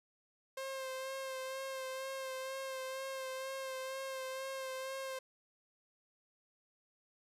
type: tone with vibrato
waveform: sawtooth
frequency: 529 Hz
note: C5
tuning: 19 cents sharp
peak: -36 dBFS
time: 0.57-5.19 s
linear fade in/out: 5 ms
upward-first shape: sine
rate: 2.1 Hz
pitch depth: 24 cents each way
effects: resampled to 32000 Hz + 13-bit